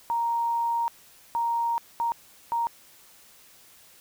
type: tone bursts at uneven times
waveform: sine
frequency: 933 Hz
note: A#5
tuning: 1 cent sharp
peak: -23 dBFS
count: 4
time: 0.1-0.88 / 1.35-1.78 / 2-2.12 / 2.52-2.67 s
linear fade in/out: 0 ms
effects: white hiss -54 dBFS RMS until 4 s

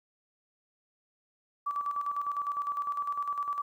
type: tone with tremolo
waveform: sine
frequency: 1155 Hz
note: D6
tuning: 29 cents flat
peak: -28 dBFS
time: 1.66-3.62 s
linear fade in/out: 10 ms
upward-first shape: square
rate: 9.9 Hz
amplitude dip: 55%
effects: 11-bit

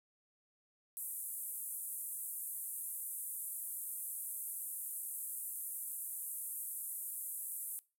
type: band-pass noise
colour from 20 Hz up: white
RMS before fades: -43 dBFS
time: 0.97-7.79 s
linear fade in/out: 0 ms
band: 8700 to 14000 Hz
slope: 48 dB/octave
effects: noise-tail reverb RT60 0.3 s tail -21 dB re dry

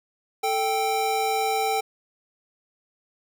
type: tone pair together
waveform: square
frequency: 440.3 / 784 Hz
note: A4 / G5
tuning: +1 / 0 cents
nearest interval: minor seventh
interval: 999 cents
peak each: -28 / -24 dBFS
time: 0.43-1.81 s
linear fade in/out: 10 ms
effects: none

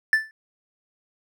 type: tone with exponential decay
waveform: triangle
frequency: 1760 Hz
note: A6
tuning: in tune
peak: -10 dBFS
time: 0.13-0.31 s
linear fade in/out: 1 ms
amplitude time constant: 39 ms
effects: none

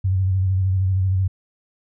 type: tone with vibrato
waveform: sine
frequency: 94.4 Hz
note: F#2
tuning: 35 cents sharp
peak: -16 dBFS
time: 0.04-1.28 s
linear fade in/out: 10 ms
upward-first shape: square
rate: 13 Hz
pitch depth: 34 cents each way
effects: none

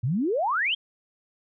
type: exponential sweep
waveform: sine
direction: up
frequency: 110 to 3322 Hz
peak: -22 dBFS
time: 0.03-0.75 s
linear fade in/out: 10 ms
effects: none

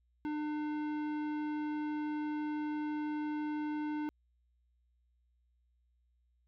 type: tone with tanh clipping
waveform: sine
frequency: 301 Hz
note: D4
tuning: 43 cents sharp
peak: -36 dBFS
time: 0.25-4.09 s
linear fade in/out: 0 ms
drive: 15 dB
effects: added 60 Hz sine -70 dBFS peak until 6.47 s

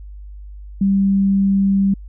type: tone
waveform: sine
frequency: 196 Hz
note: G3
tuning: in tune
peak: -12 dBFS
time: 0.81-1.94 s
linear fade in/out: 5 ms
effects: added 50 Hz sine -32 dBFS peak until 2.08 s

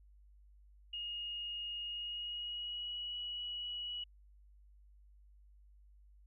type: tone with pitch glide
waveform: sine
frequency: 2861 to 2926 Hz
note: F7 to F#7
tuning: +41 to -20 cents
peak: -39 dBFS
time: 0.93-4.04 s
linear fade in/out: 5 ms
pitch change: +39 cents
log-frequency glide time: 1.83-3.06 s
effects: added 50 Hz sine -59 dBFS peak until 6.26 s

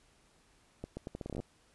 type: accelerating click train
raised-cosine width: 2 ms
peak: -26 dBFS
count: 13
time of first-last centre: 0.84-1.401 s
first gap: 130 ms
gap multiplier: 0.78
effects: pink hiss -67 dBFS RMS until 1.74 s + resampled to 24000 Hz

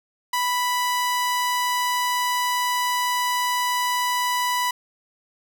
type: tone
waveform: sawtooth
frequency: 987.8 Hz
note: B5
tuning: in tune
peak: -17 dBFS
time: 0.33-4.71 s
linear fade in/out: 5 ms
effects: none

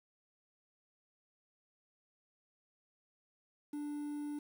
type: tone with quantisation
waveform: triangle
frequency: 293.7 Hz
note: D4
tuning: in tune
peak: -36 dBFS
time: 3.73-4.39 s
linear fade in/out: 5 ms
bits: 10
effects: none

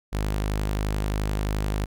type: tone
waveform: sawtooth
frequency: 51.5 Hz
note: G#1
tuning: 14 cents flat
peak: -20 dBFS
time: 0.12-1.86 s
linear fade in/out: 20 ms
effects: none

